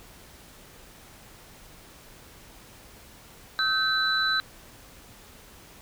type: tone cluster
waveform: sine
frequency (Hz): 1288 / 1546 / 3986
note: E6 / G6 / B7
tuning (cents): -41 / -24 / +15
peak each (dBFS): -30 / -25 / -26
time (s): 3.59-4.4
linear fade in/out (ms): 0
effects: pink hiss -50 dBFS RMS until 5.81 s